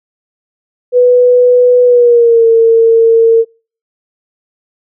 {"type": "tone with pitch glide", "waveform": "sine", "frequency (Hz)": [493.9, 455.5], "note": ["B4", "A#4"], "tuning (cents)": [0, -40], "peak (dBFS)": -3, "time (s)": [0.92, 3.45], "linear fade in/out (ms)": 50, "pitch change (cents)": -140, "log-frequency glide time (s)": [1.84, 2.46], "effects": ["noise-tail reverb RT60 0.4 s tail -26 dB re dry"]}